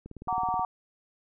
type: click train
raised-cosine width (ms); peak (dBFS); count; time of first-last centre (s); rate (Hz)
3; -29; 11; 0.06-0.595; 18.7
type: chord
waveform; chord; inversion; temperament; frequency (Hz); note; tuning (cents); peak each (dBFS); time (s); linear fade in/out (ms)
sine; Gb augmented; none; just; 740 / 925 / 1156.2; Gb5 / Bb5 / D6; 0 / -14 / -27; -29 / -30 / -32; 0.28-0.65; 2
effects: none